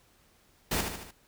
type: noise with echo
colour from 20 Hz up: pink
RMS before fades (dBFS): -29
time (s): 0.71-0.81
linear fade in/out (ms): 5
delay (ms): 75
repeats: 4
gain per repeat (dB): -5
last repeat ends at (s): 1.11
effects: pink hiss -64 dBFS RMS until 1.27 s